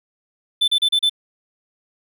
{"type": "tone bursts", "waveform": "triangle", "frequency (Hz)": 3522, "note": "A7", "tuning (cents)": 1, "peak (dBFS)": -12, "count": 5, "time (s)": [0.61, 1.096], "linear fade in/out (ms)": 10, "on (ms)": 70, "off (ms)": 34, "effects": []}